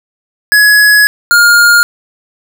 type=tone pair in turn; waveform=square; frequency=1684 / 1416.1 Hz; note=G#6 / F6; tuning=+24 / +24 cents; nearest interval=minor third; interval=300 cents; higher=first; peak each=-4 dBFS; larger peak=neither; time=0.52-1.07 / 1.31-1.83 s; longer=first; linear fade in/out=0 ms; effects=none